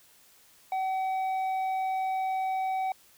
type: tone with tanh clipping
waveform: sine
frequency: 759 Hz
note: F#5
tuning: 44 cents sharp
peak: -28 dBFS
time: 0.72-2.92 s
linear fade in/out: 2 ms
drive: 6 dB
effects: white hiss -59 dBFS RMS until 3.17 s